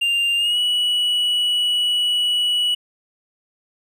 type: tone with pitch glide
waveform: triangle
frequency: 2794 to 2938 Hz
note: F7 to F#7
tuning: 0 to -13 cents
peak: -15 dBFS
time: 0.01-2.75 s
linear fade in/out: 10 ms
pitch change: +87 cents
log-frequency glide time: 0.37-0.59 s
effects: none